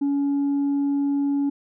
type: tone with tanh clipping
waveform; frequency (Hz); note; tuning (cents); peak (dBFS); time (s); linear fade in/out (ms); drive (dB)
sine; 282; C#4; +30; -20; 0.01-1.5; 10; 1
effects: none